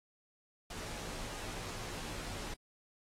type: noise with comb filter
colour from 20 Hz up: pink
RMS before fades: -43 dBFS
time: 0.7-2.54 s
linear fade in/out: 5 ms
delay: 15 ms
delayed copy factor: -0.6
effects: low-pass 9000 Hz 12 dB/octave + AAC 48 kbps